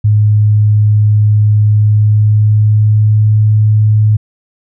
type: tone with pitch glide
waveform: sine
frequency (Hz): 105.6 to 107.07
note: G#2 to A2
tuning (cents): +29 to -47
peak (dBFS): -5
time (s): 0.04-4.17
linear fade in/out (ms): 10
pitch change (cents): +24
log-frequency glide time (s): 1.66-3.34
effects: none